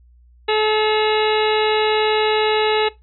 harmonic tone with a mistuned harmonic, 430.6 Hz, A4, 37 cents flat, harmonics 1 / 2 / 3 / 4 / 5 / 6 / 7 / 8 / 9, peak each -17 / -22 / -28 / -27 / -27 / -31 / -27 / -32 / -27 dBFS, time 0.48-2.89 s, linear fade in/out 10 ms, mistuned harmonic 7, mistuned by -88 cents, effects noise-tail reverb RT60 0.2 s tail -19 dB re dry + added 60 Hz sine -47 dBFS peak until 3.02 s

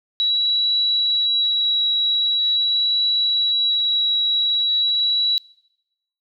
sine tone with vibrato, 3900 Hz, B7, 23 cents flat, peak -16 dBFS, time 0.2-5.38 s, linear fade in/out 0 ms, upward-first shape triangle, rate 0.44 Hz, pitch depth 8 cents each way, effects noise-tail reverb RT60 0.9 s tail -23 dB re dry

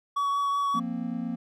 triangle tone with vibrato, 1128 Hz, C#6, 30 cents sharp, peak -22 dBFS, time 0.16-0.8 s, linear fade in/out 10 ms, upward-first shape triangle, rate 5.3 Hz, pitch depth 13 cents each way
triangle chord, F suspended fourth, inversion none, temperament equal, 174.61 / 233.1 / 261.6 Hz, F3 / Bb3 / C4, 0 / 0 / 0 cents, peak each -34 / -29 / -33 dBFS, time 0.74-1.36 s, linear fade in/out 10 ms
effects none

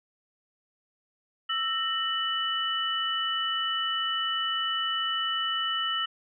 sine tone cluster, 1322 / 1847 / 2974 Hz, E6 / A#6 / F#7, +5 / -16 / +8 cents, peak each -31 / -35 / -28 dBFS, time 1.49-6.06 s, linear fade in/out 10 ms, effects none

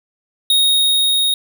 square tone with level ramp, 3739 Hz, A#7, 4 cents sharp, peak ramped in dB -11 to -14 dBFS, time 0.5-1.34 s, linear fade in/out 2 ms, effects none

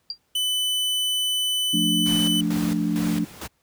sine tone with exponential decay, 4749 Hz, D8, 18 cents sharp, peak -23 dBFS, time 0.1-0.18 s, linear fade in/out 2 ms, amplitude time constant 17 ms
45% pulse tone, 3000 Hz, F#7, 23 cents sharp, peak -21 dBFS, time 0.35-2.41 s, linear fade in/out 5 ms
sine chord, D minor, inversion first, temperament equal, 174.61 / 220 / 293.7 Hz, F3 / A3 / D4, 0 / 0 / 0 cents, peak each -25 dBFS, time 1.73-3.25 s, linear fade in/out 10 ms
pink noise with tremolo, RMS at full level -33 dBFS, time 2.05-3.48 s, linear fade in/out 20 ms, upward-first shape square, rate 2.2 Hz, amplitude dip 70%
effects pink hiss -68 dBFS RMS until 3.62 s + high-pass 60 Hz 12 dB/octave

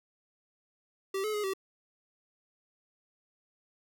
square tone with pitch steps, 387.8 / 428.6 / 418.1 / 385 Hz, G4 / A4 / G#4 / G4, -19 / -45 / +12 / -31 cents, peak -31 dBFS, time 1.14-1.536 s, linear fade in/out 5 ms, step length 99 ms, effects none

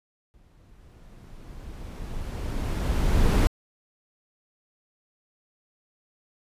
brown noise with exponential growth, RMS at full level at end -17 dBFS, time 0.34-3.47 s, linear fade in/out 0 ms, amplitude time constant 680 ms, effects resampled to 32000 Hz

